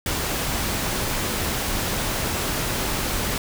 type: noise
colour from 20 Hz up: pink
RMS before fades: -25 dBFS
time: 0.06-3.38 s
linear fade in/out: 2 ms
effects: none